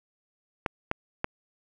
clicks, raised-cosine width 0.5 ms, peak -11 dBFS, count 3, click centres 0.662 / 0.914 / 1.244 s, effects none

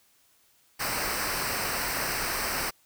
pink noise with comb filter, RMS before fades -30 dBFS, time 0.79-2.71 s, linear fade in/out 20 ms, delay 0.29 ms, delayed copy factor -0.7, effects white hiss -64 dBFS RMS until 2.85 s

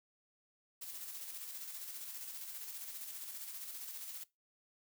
blue noise with tremolo, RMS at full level -45 dBFS, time 0.81-4.24 s, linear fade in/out 10 ms, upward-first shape square, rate 15 Hz, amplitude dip 35%, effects noise-tail reverb RT60 0.2 s tail -20 dB re dry

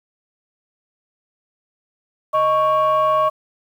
sine tone pair together, 622.3 / 1108.8 Hz, D#5 / C#6, 0 / 0 cents, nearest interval minor seventh, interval 1000 cents, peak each -16 / -14 dBFS, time 2.33-3.3 s, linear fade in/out 20 ms, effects tanh soft clip ceiling -10 dBFS + 8-bit

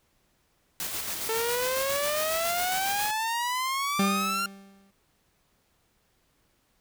white noise with tremolo, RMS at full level -32 dBFS, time 0.8-3.11 s, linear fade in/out 0 ms, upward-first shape square, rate 7.3 Hz, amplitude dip 30%
sawtooth exponential sweep, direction up, 443 to 1396.9 Hz, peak -23 dBFS, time 1.29-4.46 s, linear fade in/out 2 ms
40% pulse tone with exponential decay, 196.2 Hz, G3, 2 cents sharp, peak -20 dBFS, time 3.99-4.91 s, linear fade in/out 5 ms, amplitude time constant 200 ms
effects pink hiss -69 dBFS RMS until 6.8 s

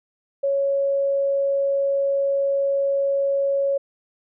sine tone, 554.4 Hz, C#5, in tune, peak -18 dBFS, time 0.43-3.78 s, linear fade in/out 10 ms, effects none

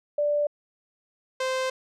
sine / sawtooth tone pair in turn, 587.3 / 519.8 Hz, D5 / C5, 0 / -11 cents, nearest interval major second, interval 211 cents, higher first, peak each -21 / -21 dBFS, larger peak neither, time 0.18-0.47 / 1.4-1.7 s, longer second, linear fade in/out 5 ms, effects low-pass 7000 Hz 12 dB/octave

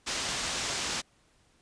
white low-pass noise, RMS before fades -33 dBFS, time 0.06-1.02 s, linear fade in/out 20 ms, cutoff 7300 Hz, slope 24 dB/octave, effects pink hiss -66 dBFS RMS until 1.61 s + resampled to 22050 Hz

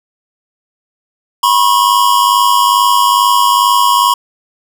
square tone pair together, 977.7 / 1080 Hz, B5 / C#6, -18 / -45 cents, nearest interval major second, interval 173 cents, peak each -11 dBFS, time 1.43-4.14 s, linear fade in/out 5 ms, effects none

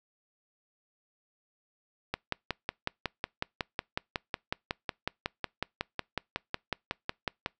click train, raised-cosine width 0.3 ms, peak -14 dBFS, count 30, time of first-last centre 2.14-7.461 s, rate 5.45 Hz, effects noise-tail reverb RT60 0.2 s tail -26 dB re dry

